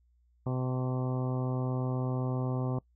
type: harmonic tone with a mistuned harmonic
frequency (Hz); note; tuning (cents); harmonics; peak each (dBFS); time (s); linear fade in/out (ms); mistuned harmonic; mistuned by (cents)
127.8; C3; -40; 1 / 2 / 3 / 4 / 5 / 6 / 7 / 8 / 9; -30 / -36 / -40 / -42 / -44 / -46 / -47 / -48 / -49; 0.46-2.79; 5; 8; +36
effects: noise-tail reverb RT60 0.1 s tail -23 dB re dry + added 60 Hz sine -64 dBFS peak until 2.95 s